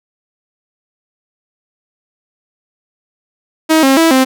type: tone with pitch steps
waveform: sawtooth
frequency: 317.4 / 268.8 / 327.3 / 261.6 Hz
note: D#4 / C4 / E4 / C4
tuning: +35 / +47 / -12 / 0 cents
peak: -3 dBFS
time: 3.69-4.25 s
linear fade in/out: 20 ms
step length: 140 ms
effects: none